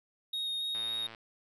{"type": "tone with vibrato", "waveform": "triangle", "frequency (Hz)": 3729, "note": "A#7", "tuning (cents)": 0, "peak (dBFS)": -31, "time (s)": [0.33, 1.07], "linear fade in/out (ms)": 5, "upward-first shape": "square", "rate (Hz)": 3.6, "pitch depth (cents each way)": 9}
{"type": "click train", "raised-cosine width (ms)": 0.3, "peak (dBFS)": -31, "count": 46, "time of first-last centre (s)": [0.75, 1.148], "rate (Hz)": 113}
{"effects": []}